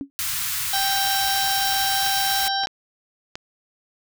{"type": "tone with exponential decay", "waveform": "sine", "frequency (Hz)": 277.2, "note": "C#4", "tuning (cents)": 0, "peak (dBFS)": -22, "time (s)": [0.01, 0.1], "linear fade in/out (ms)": 0, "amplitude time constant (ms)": 19}
{"type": "band-stop noise", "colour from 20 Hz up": "white", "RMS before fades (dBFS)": -26, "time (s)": [0.19, 2.48], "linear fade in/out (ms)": 0, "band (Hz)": [150, 1100], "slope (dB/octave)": 24}
{"type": "harmonic tone", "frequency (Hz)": 784, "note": "G5", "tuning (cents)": 0, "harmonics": [1, 2, 4, 5, 6, 7], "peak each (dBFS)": [-24, -29, -31, -28, -35, -29], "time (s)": [0.73, 2.66], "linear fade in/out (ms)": 5}
{"type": "clicks", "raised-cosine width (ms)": 0.2, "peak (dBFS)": -15, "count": 5, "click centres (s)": [2.063, 2.467, 2.636, 2.671, 3.355]}
{"effects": []}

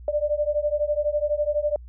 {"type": "beating tone pair", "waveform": "sine", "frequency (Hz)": [587.3, 599.3], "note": ["D5", "D5"], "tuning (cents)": [0, 35], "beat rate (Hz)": 12, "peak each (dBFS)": -24, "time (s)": [0.08, 1.76], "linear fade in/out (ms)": 2, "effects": ["added 60 Hz sine -39 dBFS peak until 1.88 s"]}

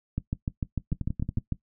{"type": "two click trains", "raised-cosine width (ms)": 5, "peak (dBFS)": [-15, -18], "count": [10, 6], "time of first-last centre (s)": [[0.18, 1.523], [0.92, 1.383]], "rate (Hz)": [6.7, 10.8], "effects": ["noise-tail reverb RT60 0.1 s tail -17 dB re dry"]}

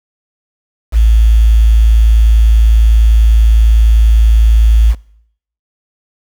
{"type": "tone with quantisation", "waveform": "sine", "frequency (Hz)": 55.3, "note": "A1", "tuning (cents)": 9, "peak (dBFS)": -4, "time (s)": [0.92, 4.95], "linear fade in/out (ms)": 50, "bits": 5, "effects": ["noise-tail reverb RT60 0.7 s tail -22 dB re dry"]}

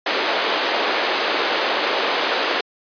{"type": "band-pass noise", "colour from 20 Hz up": "pink", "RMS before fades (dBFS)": -21, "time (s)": [0.06, 2.61], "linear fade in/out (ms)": 5, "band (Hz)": [370, 4500], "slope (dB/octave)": 24, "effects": ["resampled to 11025 Hz"]}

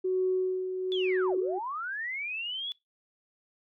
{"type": "tone with tremolo", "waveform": "sine", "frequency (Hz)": 371.8, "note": "F#4", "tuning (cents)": 8, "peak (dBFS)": -23, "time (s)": [0.04, 1.59], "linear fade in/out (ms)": 10, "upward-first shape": "sine", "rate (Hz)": 1.1, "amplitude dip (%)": 55}
{"type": "linear two-way sweep", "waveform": "sine", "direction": "down then up", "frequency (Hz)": [3520, 320.6, 3448], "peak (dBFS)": -32, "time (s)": [0.92, 2.72], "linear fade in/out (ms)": 0, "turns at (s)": 1.37}
{"effects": ["noise-tail reverb RT60 0.2 s tail -23 dB re dry", "tanh soft clip ceiling -16 dBFS"]}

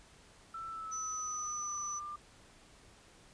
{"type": "tone with pitch glide", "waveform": "sine", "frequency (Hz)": [1331, 1192.7], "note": ["E6", "D6"], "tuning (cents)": [16, 26], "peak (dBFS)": -40, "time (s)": [0.54, 2.16], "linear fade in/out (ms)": 5, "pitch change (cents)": -190, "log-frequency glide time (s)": [0.68, 1.77]}
{"type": "tone", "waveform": "sine", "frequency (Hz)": 5980, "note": "F#8", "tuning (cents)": 17, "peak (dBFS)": -38, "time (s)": [0.91, 2], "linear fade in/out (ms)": 20}
{"effects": ["pink hiss -60 dBFS RMS until 3.33 s", "resampled to 22050 Hz"]}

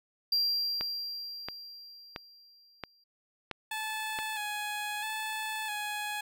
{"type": "tone with exponential decay", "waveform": "triangle", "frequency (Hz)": 4744, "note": "D8", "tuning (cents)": 17, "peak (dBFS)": -23, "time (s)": [0.32, 3.04], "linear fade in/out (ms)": 5, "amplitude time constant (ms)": 590}
{"type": "click train", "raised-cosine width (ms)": 0.3, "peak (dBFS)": -19, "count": 6, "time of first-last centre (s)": [0.81, 4.188], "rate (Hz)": 1.48}
{"type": "tone with vibrato", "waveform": "15% pulse", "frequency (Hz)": 853, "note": "G#5", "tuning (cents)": 46, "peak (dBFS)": -27, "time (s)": [3.71, 6.21], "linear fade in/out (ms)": 5, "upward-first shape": "square", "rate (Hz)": 0.76, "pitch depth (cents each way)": 33}
{"effects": []}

